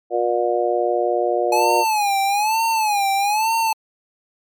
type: harmonic tone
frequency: 119.6 Hz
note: A#2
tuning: 45 cents sharp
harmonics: 3 / 4 / 5 / 6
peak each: -22 / -22 / -22 / -22 dBFS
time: 0.1-1.85 s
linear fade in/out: 50 ms
type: tone with vibrato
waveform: square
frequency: 844 Hz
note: G#5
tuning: 28 cents sharp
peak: -17 dBFS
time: 1.52-3.73 s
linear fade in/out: 5 ms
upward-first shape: sine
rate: 1.1 Hz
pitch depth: 130 cents each way
effects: MP3 96 kbps